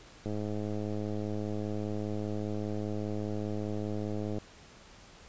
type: click train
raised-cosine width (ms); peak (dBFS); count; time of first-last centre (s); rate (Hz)
2; -23; 434; 0.26-4.384; 105
effects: pink hiss -54 dBFS RMS until 5.28 s + resampled to 16000 Hz